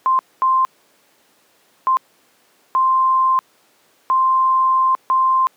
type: tone bursts at uneven times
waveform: sine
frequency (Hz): 1046.5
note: C6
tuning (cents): 0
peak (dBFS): -12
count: 6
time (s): 0.06-0.19 / 0.42-0.65 / 1.87-1.97 / 2.75-3.39 / 4.1-4.95 / 5.1-5.47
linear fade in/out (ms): 0
effects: pink hiss -56 dBFS RMS until 5.56 s + high-pass 300 Hz 12 dB/octave